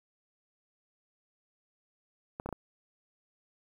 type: clicks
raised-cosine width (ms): 1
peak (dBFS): -23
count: 4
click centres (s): 2.399 / 2.46 / 2.49 / 2.527
effects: 9-bit